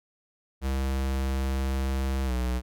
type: tone with pitch glide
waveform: square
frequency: 66.6 to 62.14 Hz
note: C2 to B1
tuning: +31 to +11 cents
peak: -26 dBFS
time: 0.61-2.62 s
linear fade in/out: 50 ms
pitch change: -120 cents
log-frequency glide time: 2.26-2.32 s
effects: none